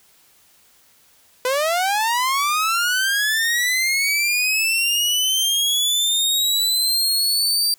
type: linear sweep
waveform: sawtooth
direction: up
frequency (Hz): 493.9 to 4699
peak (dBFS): -14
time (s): 1.45-7.74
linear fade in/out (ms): 2
effects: white hiss -55 dBFS RMS until 7.78 s